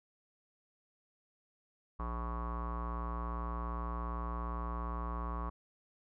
square tone with low-pass filter, 58.7 Hz, A#1, 13 cents sharp, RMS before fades -38 dBFS, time 1.99-5.5 s, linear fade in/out 10 ms, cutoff 1100 Hz, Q 9.4, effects none

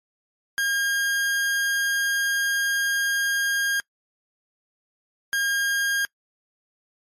40% pulse tone pair in turn, 1618 / 1618 Hz, G#6 / G#6, -46 / -46 cents, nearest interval unison, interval 0 cents, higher neither, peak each -20 dBFS, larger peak neither, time 0.58-3.8 / 5.33-6.05 s, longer first, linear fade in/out 0 ms, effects noise-tail reverb RT60 0.1 s tail -25 dB re dry + MP3 64 kbps

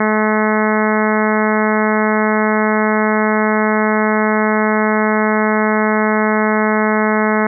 harmonic tone, 215 Hz, A3, 40 cents flat, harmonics 1 / 2 / 3 / 4 / 5 / 6 / 7 / 8 / 9 / 10, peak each -16 / -19 / -21 / -22 / -23 / -24 / -24 / -25 / -26 / -26 dBFS, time 0-7.47 s, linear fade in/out 5 ms, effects none

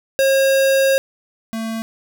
square tone pair in turn, 540 / 224.4 Hz, C#5 / A3, -45 / +34 cents, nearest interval octave + minor third, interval 1521 cents, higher first, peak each -13 / -23 dBFS, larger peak first, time 0.19-0.98 / 1.53-1.82 s, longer first, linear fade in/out 0 ms, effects none

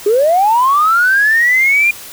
sine linear sweep, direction up, 392 to 2424 Hz, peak -7 dBFS, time 0.06-1.91 s, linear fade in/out 5 ms, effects tanh soft clip ceiling -3 dBFS + white hiss -32 dBFS RMS until 2.12 s

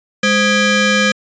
20% pulse ring-modulated tone, 724 Hz, F#5, 38 cents flat, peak -3 dBFS, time 0.23-1.12 s, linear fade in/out 5 ms, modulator 930 Hz, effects resampled to 16000 Hz

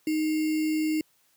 sine tone with sample-and-hold, 311.1 Hz, D#4, in tune, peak -23 dBFS, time 0.07-1.01 s, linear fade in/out 2 ms, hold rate 2450 Hz, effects white hiss -66 dBFS RMS until 1.36 s + high-pass 100 Hz 12 dB/octave

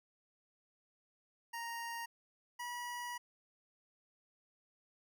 25% pulse tone pair in turn, 932.3 / 968.3 Hz, A#5 / B5, 0 / -34 cents, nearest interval minor second, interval 66 cents, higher second, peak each -37 / -37 dBFS, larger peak neither, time 1.53-2.06 / 2.59-3.18 s, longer second, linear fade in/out 10 ms, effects none

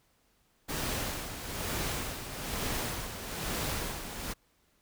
pink noise with tremolo, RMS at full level -33 dBFS, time 0.68-4.34 s, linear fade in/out 20 ms, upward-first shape sine, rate 1.1 Hz, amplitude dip 60%, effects pink hiss -70 dBFS RMS until 4.81 s

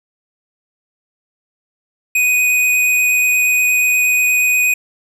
square tone with vibrato, 2491 Hz, D#7, 1 cent sharp, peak -12 dBFS, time 2.15-4.74 s, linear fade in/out 5 ms, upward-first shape sine, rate 8.4 Hz, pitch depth 8 cents each way, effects none

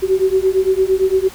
sine beating tone pair, 375.1 / 383.9 Hz, F#4 / G4, +24 / -36 cents, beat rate 8.8 Hz, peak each -15 / -15 dBFS, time 0.02-1.29 s, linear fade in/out 20 ms, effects added 60 Hz sine -40 dBFS peak until 1.34 s + pink hiss -37 dBFS RMS until 1.34 s

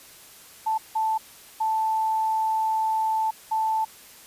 sine tone bursts at uneven times, 880 Hz, A5, in tune, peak -21 dBFS, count 4, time 0.66-0.78 / 0.95-1.18 / 1.6-3.31 / 3.51-3.85 s, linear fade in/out 10 ms, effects white hiss -48 dBFS RMS until 4.26 s + resampled to 32000 Hz

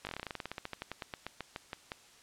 slowing click train, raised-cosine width 0.3 ms, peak -22 dBFS, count 26, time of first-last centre 0.05-1.919 s, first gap 19 ms, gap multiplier 1.1, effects white hiss -59 dBFS RMS until 2.22 s + low-pass 8000 Hz 12 dB/octave

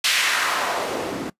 white noise with band-pass filter sweep, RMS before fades -23 dBFS, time 0.04-1.3 s, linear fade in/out 5 ms, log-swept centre 3100 to 230 Hz, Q 1.4, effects noise-tail reverb RT60 0.1 s tail -19 dB re dry + resampled to 32000 Hz

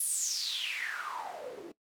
white noise with band-pass filter sweep, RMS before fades -36 dBFS, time 0-1.72 s, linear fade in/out 5 ms, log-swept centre 11000 to 310 Hz, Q 7.7, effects noise-tail reverb RT60 0.1 s tail -19 dB re dry

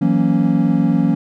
triangle chord, F# dominant seventh, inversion third, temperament equal, 164.81 / 185 / 233.1 / 277.2 Hz, E3 / F#3 / A#3 / C#4, 0 / 0 / 0 / 0 cents, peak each -16 dBFS, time 0.01-1.15 s, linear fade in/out 10 ms, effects none

